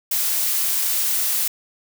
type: noise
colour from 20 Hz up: blue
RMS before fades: -21 dBFS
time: 0.11-1.48 s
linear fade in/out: 5 ms
effects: none